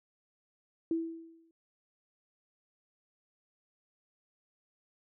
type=tone with exponential decay; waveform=sine; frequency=328.9 Hz; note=E4; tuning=4 cents flat; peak=-26 dBFS; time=0.91-1.51 s; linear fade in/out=2 ms; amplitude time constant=130 ms; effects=none

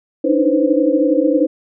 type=tone cluster; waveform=sine; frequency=288.2 / 305.1 / 317.7 / 498.5 / 530 Hz; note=D4 / D#4 / D#4 / B4 / C5; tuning=-33 / -34 / +36 / +16 / +22 cents; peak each=-18 dBFS; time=0.24-1.47 s; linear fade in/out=10 ms; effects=none

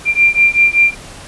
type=beating tone pair; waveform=sine; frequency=2375 / 2380.2 Hz; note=D7 / D7; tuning=+19 / +23 cents; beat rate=5.2 Hz; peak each=-11 dBFS; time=0.05-0.95 s; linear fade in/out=50 ms; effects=pink hiss -34 dBFS RMS until 1.27 s + resampled to 24000 Hz

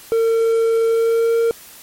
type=tone with pitch glide; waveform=triangle; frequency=454.7 to 461 Hz; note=A#4 to A#4; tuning=-43 to -19 cents; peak=-11 dBFS; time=0.12-1.51 s; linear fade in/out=0 ms; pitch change=+24 cents; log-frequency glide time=0.85-1.37 s; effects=white hiss -41 dBFS RMS until 1.82 s + MP3 64 kbps

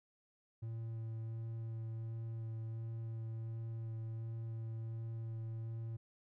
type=tone with vibrato; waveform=triangle; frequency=113.1 Hz; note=A2; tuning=48 cents sharp; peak=-38 dBFS; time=0.62-5.97 s; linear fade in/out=10 ms; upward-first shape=sine; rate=1.4 Hz; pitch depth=11 cents each way; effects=none

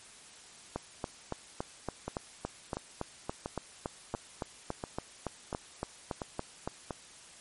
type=two click trains; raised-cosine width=1 ms; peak=-19 / -21 dBFS; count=22 / 8; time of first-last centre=0.76-6.675 / 2.08-6.908 s; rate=3.55 / 1.45 Hz; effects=white hiss -53 dBFS RMS until 7.4 s + MP3 48 kbps

